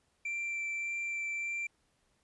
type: tone with vibrato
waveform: triangle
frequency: 2349 Hz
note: D7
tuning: in tune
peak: -32 dBFS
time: 0.25-1.67 s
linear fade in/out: 5 ms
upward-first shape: sine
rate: 1.7 Hz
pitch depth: 8 cents each way
effects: pink hiss -74 dBFS RMS until 2.23 s + resampled to 24000 Hz

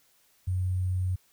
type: tone with sample-and-hold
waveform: sine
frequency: 92 Hz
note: F#2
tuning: 9 cents flat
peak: -25 dBFS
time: 0.47-1.16 s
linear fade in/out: 10 ms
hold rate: 8820 Hz
effects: white hiss -65 dBFS RMS until 1.32 s

